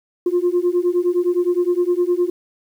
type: beating tone pair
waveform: sine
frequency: 349.2 / 358.9 Hz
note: F4 / F4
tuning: 0 / +47 cents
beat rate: 9.7 Hz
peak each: -17 dBFS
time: 0.26-2.3 s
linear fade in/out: 5 ms
effects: tanh soft clip ceiling -10 dBFS + 8-bit